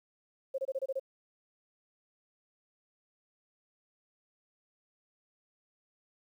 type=tone bursts; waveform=sine; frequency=535 Hz; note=C5; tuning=38 cents sharp; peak=-30 dBFS; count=7; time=0.54-0.997 s; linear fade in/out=10 ms; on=43 ms; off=26 ms; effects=11-bit